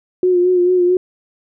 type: tone with vibrato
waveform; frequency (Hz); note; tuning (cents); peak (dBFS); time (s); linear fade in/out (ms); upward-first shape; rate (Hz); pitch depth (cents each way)
sine; 360; F#4; -47; -10; 0.23-0.97; 2; sine; 4.5; 35
effects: none